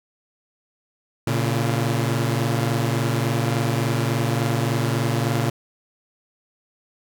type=tone cluster; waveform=sawtooth; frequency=116.4 / 139.9 / 339.7 Hz; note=A#2 / C#3 / F4; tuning=-2 / +16 / -48 cents; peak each=-18 / -20 / -27 dBFS; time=1.27-5.5 s; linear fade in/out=5 ms; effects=none